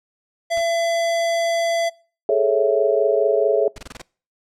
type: tone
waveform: square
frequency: 673 Hz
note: E5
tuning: 36 cents sharp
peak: -19 dBFS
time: 0.5-1.9 s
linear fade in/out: 20 ms
type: noise with exponential decay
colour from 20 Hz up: pink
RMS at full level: -36 dBFS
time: 0.57-0.68 s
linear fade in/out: 1 ms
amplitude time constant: 23 ms
type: chord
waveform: sine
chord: A major seventh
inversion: third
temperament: equal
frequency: 415.3 / 440 / 554.4 / 659.3 Hz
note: G#4 / A4 / C#5 / E5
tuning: 0 / 0 / 0 / 0 cents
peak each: -20 dBFS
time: 2.29-3.68 s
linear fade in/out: 2 ms
type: noise bursts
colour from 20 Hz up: pink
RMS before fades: -35 dBFS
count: 6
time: 3.76-4.017 s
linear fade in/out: 2 ms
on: 22 ms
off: 25 ms
effects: noise-tail reverb RT60 0.4 s tail -24 dB re dry + low-pass 8000 Hz 12 dB/octave